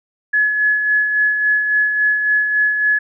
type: tone with tremolo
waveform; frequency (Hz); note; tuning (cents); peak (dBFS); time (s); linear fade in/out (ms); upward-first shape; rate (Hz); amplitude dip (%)
sine; 1700; G#6; +40; -11; 0.33-2.99; 10; sine; 3.6; 45
effects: none